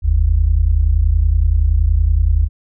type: tone pair together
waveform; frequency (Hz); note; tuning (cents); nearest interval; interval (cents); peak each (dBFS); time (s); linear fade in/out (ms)
sine; 47.16 / 77.78; F#1 / D#2; +34 / 0; major sixth; 866; -13; 0.02-2.49; 50
effects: none